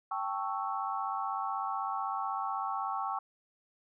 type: chord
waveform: sine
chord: A dominant seventh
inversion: third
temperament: equal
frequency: 784 / 880 / 1108.7 / 1318.5 Hz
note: G5 / A5 / C#6 / E6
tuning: 0 / 0 / 0 / 0 cents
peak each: -36 / -39 / -36 / -39 dBFS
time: 0.11-3.19 s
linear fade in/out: 5 ms
effects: none